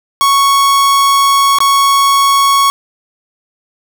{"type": "tone with dropouts", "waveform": "45% pulse", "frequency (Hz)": 1108.7, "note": "C#6", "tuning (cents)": 0, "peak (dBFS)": -7, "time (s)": [0.21, 2.7], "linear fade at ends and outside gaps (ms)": 0, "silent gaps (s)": [1.586, 1.604], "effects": []}